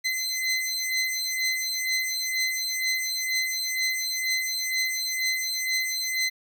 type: beating tone pair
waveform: 20% pulse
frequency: 2046 / 2048.1 Hz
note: C7 / C7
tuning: -39 / -38 cents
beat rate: 2.1 Hz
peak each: -23 dBFS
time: 0.04-6.3 s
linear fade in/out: 20 ms
effects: none